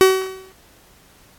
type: tone with exponential decay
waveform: 45% pulse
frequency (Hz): 378.5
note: F#4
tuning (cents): +39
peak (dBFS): -6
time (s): 0.01-0.52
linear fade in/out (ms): 0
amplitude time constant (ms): 110
effects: pink hiss -51 dBFS RMS until 1.38 s + AAC 64 kbps